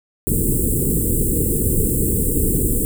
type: band-stop noise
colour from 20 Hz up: pink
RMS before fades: -18 dBFS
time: 0.27-2.85 s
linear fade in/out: 0 ms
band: 480 to 7700 Hz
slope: 96 dB/octave
effects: none